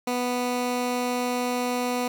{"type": "tone", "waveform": "15% pulse", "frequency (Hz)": 246.9, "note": "B3", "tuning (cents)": 0, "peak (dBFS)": -18, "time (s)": [0.07, 2.08], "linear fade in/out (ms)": 5, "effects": []}